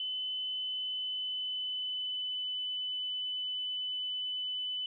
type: tone with pitch glide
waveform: sine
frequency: 3024 to 3003 Hz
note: F#7 to F#7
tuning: +37 to +25 cents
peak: -33 dBFS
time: 0-4.86 s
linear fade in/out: 2 ms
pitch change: -12 cents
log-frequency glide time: 0.46-2.49 s
effects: none